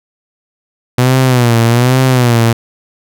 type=tone with vibrato; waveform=sawtooth; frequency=122.8 Hz; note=B2; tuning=9 cents flat; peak=-3 dBFS; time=0.98-2.53 s; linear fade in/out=5 ms; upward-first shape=sine; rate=1.2 Hz; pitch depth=110 cents each way; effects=none